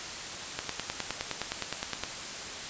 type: click train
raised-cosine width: 0.2 ms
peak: -13 dBFS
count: 15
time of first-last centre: 0.59-2.036 s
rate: 9.68 Hz
effects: white hiss -38 dBFS RMS until 2.69 s + resampled to 16000 Hz